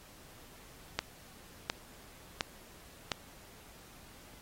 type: click train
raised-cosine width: 0.2 ms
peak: -12 dBFS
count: 4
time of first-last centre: 0.99-3.118 s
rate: 1.41 Hz
effects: pink hiss -56 dBFS RMS until 4.41 s + AAC 48 kbps